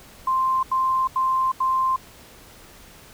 sine tone bursts, 1046.5 Hz, C6, in tune, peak -18 dBFS, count 4, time 0.27-1.962 s, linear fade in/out 5 ms, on 360 ms, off 84 ms, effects pink hiss -47 dBFS RMS until 3.13 s

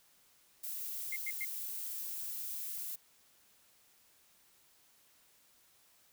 violet noise, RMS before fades -41 dBFS, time 0.63-2.96 s, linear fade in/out 10 ms
sine tone bursts, 2114 Hz, C7, 17 cents sharp, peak -36 dBFS, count 3, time 1.12-1.449 s, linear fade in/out 5 ms, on 43 ms, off 100 ms
effects white hiss -67 dBFS RMS until 6.12 s

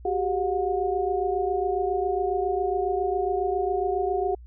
sine tone cluster, 374.3 / 401.6 / 722 Hz, F#4 / G4 / F#5, +20 / +42 / -43 cents, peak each -27 dBFS, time 0.05-4.35 s, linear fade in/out 5 ms, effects added 60 Hz sine -42 dBFS peak until 4.46 s

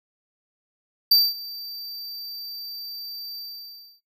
square tone with ADSR envelope, 4655 Hz, D8, 16 cents flat, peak -12 dBFS, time 1.11-4.01 s, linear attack 7 ms, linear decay 220 ms, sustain -21 dB, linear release 640 ms, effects noise-tail reverb RT60 0.2 s tail -26 dB re dry

